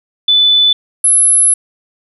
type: tone pair in turn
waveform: sine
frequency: 3494 / 10988 Hz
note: A7 / F9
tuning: -13 / -29 cents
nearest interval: octave + minor sixth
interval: 1984 cents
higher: second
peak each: -6 dBFS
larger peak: neither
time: 0.28-0.73 / 1.04-1.54 s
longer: second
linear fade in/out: 5 ms
effects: none